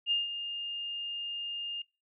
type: tone with ADSR envelope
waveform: sine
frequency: 2820 Hz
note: F7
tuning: 16 cents sharp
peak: -24 dBFS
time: 0.06-1.82 s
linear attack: 52 ms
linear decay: 160 ms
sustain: -10 dB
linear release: 5 ms
effects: noise-tail reverb RT60 0.3 s tail -25 dB re dry